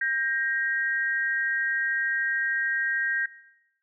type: tone pair together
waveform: sine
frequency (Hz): 1592.4 / 1879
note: G6 / A#6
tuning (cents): +27 / +13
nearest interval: minor third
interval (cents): 286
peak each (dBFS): -26 / -27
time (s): 0.01-3.26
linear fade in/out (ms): 5
effects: noise-tail reverb RT60 0.9 s tail -20 dB re dry